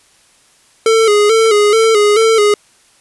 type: tone with vibrato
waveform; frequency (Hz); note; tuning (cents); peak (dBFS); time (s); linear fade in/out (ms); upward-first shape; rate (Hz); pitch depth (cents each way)
square; 431; A4; -36; -8; 0.86-2.54; 2; square; 2.3; 66
effects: white hiss -50 dBFS RMS until 3 s + resampled to 24000 Hz